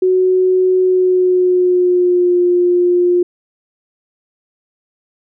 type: tone with pitch glide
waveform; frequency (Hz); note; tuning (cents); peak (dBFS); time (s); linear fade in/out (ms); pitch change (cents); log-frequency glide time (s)
sine; 370.4 to 354.5; F#4 to F4; +2 to +26; -9; 0.02-3.23; 5; -76; 0.81-2.38
effects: none